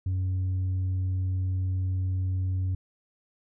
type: tone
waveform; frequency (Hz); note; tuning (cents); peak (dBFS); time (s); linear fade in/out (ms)
sine; 93; F#2; +9; -22; 0.06-2.75; 5
effects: tanh soft clip ceiling -24 dBFS